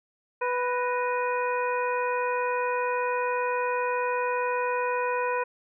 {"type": "harmonic tone with a mistuned harmonic", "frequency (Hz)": 493.9, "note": "B4", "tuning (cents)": 0, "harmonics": [1, 2, 3, 4, 5], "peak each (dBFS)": [-28, -28, -34, -39, -36], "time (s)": [0.41, 5.44], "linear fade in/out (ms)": 10, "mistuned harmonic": 4, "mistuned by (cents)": -98, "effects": []}